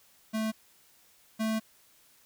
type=tone pair in turn; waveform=square; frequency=219.3 / 220.2 Hz; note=A3 / A3; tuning=-6 / +2 cents; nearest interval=unison; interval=8 cents; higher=second; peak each=-29 / -28 dBFS; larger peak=second; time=0.33-0.52 / 1.39-1.6 s; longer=second; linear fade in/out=20 ms; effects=white hiss -62 dBFS RMS until 2.25 s